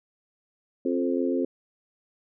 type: harmonic tone with a mistuned harmonic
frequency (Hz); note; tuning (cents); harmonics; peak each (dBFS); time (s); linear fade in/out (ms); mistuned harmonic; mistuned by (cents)
87.31; F2; 0; 3 / 4 / 5 / 6; -26 / -28 / -30 / -32; 0.85-1.45; 5; 3; +20
effects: none